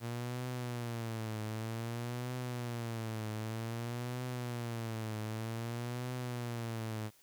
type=tone with vibrato; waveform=sawtooth; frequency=116.54 Hz; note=A#2; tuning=in tune; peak=-33 dBFS; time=0-7.11 s; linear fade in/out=50 ms; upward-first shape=triangle; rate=0.53 Hz; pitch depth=140 cents each way; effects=white hiss -65 dBFS RMS until 7.22 s